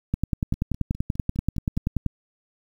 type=two click trains; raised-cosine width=5 ms; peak=-23 / -10 dBFS; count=7 / 21; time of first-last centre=0.54-1.77 / 0.14-2.063 s; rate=4.88 / 10.4 Hz; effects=8-bit